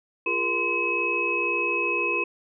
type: tone cluster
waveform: sine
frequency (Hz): 348.4 / 410.2 / 472.3 / 1030 / 2563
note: F4 / G#4 / A#4 / C6 / E7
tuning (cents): -4 / -21 / +23 / -28 / -49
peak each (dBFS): -31 / -33 / -33 / -31 / -24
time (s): 0.26-2.24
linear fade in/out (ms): 5
effects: none